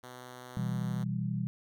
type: tone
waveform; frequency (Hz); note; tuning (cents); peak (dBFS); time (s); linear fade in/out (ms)
5% pulse; 125.3; B2; +25; -34; 0.03-1.04; 10
type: chord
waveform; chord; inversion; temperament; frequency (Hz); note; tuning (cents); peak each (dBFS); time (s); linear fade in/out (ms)
sine; E minor; second; equal with one note detuned; 123.47 / 163.86 / 196; B2 / E3 / G3; 0 / -10 / 0; -34 / -35 / -35; 0.57-1.47; 0
effects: none